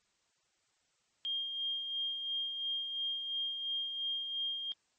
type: tone with tremolo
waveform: sine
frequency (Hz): 3216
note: G7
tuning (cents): +44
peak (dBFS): -32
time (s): 1.25-4.72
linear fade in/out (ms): 0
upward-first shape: sine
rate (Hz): 2.9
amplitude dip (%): 45
effects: white hiss -75 dBFS RMS until 4.98 s + MP3 32 kbps